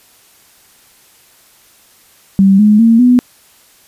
sine tone with pitch steps, 194.3 / 210.7 / 228.4 / 247.6 Hz, G3 / G#3 / A#3 / B3, -15 / +25 / -35 / +5 cents, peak -4 dBFS, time 2.39-3.19 s, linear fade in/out 0 ms, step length 200 ms, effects white hiss -47 dBFS RMS until 3.87 s + resampled to 32000 Hz

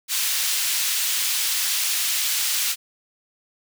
pink high-pass noise, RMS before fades -23 dBFS, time 0.08-2.76 s, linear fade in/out 50 ms, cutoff 3000 Hz, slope 12 dB/octave, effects none

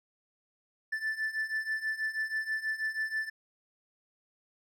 triangle beating tone pair, 1755 / 1761.2 Hz, A6 / A6, -5 / +1 cents, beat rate 6.2 Hz, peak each -34 / -31 dBFS, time 0.92-3.3 s, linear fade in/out 10 ms, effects none

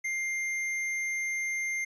sine tone with hard clipping, 2100 Hz, C7, 6 cents sharp, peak -31 dBFS, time 0.04-1.85 s, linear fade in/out 10 ms, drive 11 dB, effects resampled to 22050 Hz

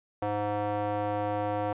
square tone with band-pass filter, 103.83 Hz, G#2, in tune, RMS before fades -30 dBFS, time 0.22-1.73 s, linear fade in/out 5 ms, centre 680 Hz, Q 1.9, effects resampled to 8000 Hz

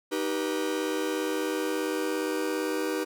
45% pulse chord, Eb augmented, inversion none, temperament just, 311.1 / 388.9 / 486.1 Hz, Eb4 / G4 / B4, 0 / -14 / -28 cents, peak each -31 / -32 / -32 dBFS, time 0.11-3.05 s, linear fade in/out 20 ms, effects none

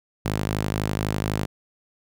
sawtooth tone with high-pass filter, 52 Hz, G#1, 3 cents sharp, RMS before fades -26 dBFS, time 0.25-1.46 s, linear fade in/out 10 ms, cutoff 110 Hz, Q 0.94, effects none

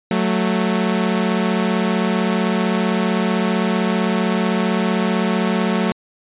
sawtooth tone pair together, 185 / 220.6 Hz, F#3 / A3, 0 / +5 cents, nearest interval minor third, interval 305 cents, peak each -15 dBFS, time 0.11-5.92 s, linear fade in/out 2 ms, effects resampled to 8000 Hz

